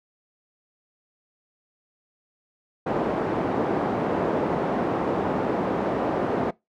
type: band-pass noise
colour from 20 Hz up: pink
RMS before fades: -25 dBFS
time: 2.86-6.51 s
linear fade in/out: 10 ms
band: 240 to 780 Hz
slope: 12 dB/octave
effects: noise-tail reverb RT60 0.2 s tail -23 dB re dry